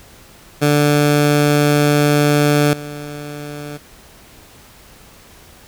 15% pulse tone with level steps, 146.83 Hz, D3, in tune, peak -5 / -21 dBFS, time 0.61-3.78 s, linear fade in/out 20 ms, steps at 2.73 s, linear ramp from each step 5 ms, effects pink hiss -44 dBFS RMS until 5.67 s

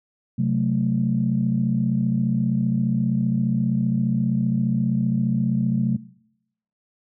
sine chord, F# diminished, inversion second, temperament equal with one note detuned, 131.65 / 185 / 220 Hz, C3 / F#3 / A3, +11 / 0 / 0 cents, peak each -22 / -23 / -23 dBFS, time 0.38-5.97 s, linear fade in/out 10 ms, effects noise-tail reverb RT60 0.8 s tail -21 dB re dry + tanh soft clip ceiling -9 dBFS

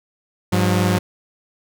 sawtooth tone pair together, 101.02 / 180 Hz, G#2 / F#3, -47 / -47 cents, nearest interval minor seventh, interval 1000 cents, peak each -14 dBFS, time 0.52-0.99 s, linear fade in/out 10 ms, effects none

